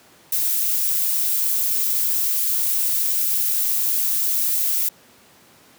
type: noise with amplitude modulation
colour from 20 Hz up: violet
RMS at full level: -19 dBFS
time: 0.32-4.89 s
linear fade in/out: 5 ms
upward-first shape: sine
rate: 299 Hz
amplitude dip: 35%
effects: pink hiss -51 dBFS RMS until 5.78 s + high-pass 150 Hz 12 dB/octave